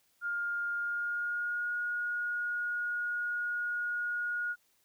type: tone with pitch glide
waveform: sine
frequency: 1410 to 1440.5 Hz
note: F6 to F#6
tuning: +16 to -47 cents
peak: -31 dBFS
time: 0.21-4.56 s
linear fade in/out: 50 ms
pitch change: +37 cents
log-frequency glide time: 0.75-1.74 s
effects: white hiss -71 dBFS RMS until 4.84 s